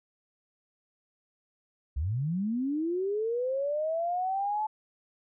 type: linear sweep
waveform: sine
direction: up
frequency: 61.74 to 870 Hz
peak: -27 dBFS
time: 1.96-4.67 s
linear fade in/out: 10 ms
effects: none